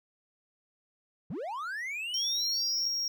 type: linear sweep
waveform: triangle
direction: up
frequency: 120.7 to 5588 Hz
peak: -32 dBFS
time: 1.3-2.88 s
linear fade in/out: 5 ms
type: tone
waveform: triangle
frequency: 5588 Hz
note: F8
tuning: in tune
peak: -28 dBFS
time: 2.14-3.08 s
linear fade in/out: 2 ms
effects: none